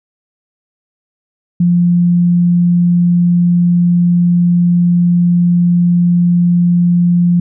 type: tone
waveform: sine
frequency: 174.61 Hz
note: F3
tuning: in tune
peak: -7 dBFS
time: 1.6-7.4 s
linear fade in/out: 5 ms
effects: none